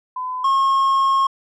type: tone pair in turn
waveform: sine / triangle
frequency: 1012 / 1082.4 Hz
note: B5 / C#6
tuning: +42 / -42 cents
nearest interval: minor second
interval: 116 cents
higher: second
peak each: -23 / -12 dBFS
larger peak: second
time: 0.16-0.44 / 0.44-1.27 s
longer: second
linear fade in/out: 5 ms
effects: resampled to 22050 Hz